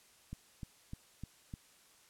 click train, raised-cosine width 5 ms, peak -30 dBFS, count 5, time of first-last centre 0.33-1.538 s, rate 3.31 Hz, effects white hiss -64 dBFS RMS until 2.09 s + low-pass 11000 Hz 12 dB/octave

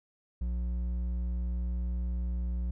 sine tone with hard clipping, 60.2 Hz, B1, 44 cents flat, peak -31 dBFS, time 0.41-2.71 s, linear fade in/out 5 ms, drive 6 dB, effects none

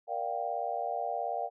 sine chord, G minor seventh, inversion first, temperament just, 470.4 / 588 / 705.6 / 784 Hz, Bb4 / D5 / F5 / G5, +16 / +2 / +18 / 0 cents, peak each -40 / -38 / -34 / -36 dBFS, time 0.07-1.5 s, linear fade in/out 50 ms, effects none

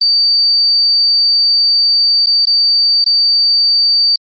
sine tone with dropouts, 4616 Hz, D8, 31 cents flat, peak -8 dBFS, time 0.01-4.16 s, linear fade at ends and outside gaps 5 ms, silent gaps 2.261-2.268 / 2.455-2.469 / 3.043-3.061 s, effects Opus 24 kbps

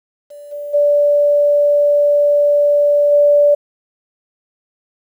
sine tone with level steps, 582 Hz, D5, 16 cents flat, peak -32 / -23 / -9 / -7 dBFS, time 0.3-3.55 s, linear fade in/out 10 ms, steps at 0.51 / 0.73 / 3.11 s, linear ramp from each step 20 ms, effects 8-bit

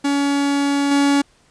45% pulse tone with level steps, 282.3 Hz, C#4, 32 cents sharp, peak -16 / -13 dBFS, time 0.04-1.22 s, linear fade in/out 10 ms, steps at 0.91 s, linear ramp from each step 5 ms, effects pink hiss -56 dBFS RMS until 1.5 s + resampled to 22050 Hz

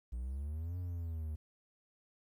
triangle exponential two-way sweep, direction up then down, 58 to 90.6 to 75.9 Hz, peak -35 dBFS, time 0.12-1.36 s, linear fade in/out 10 ms, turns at 0.78 s, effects 12-bit

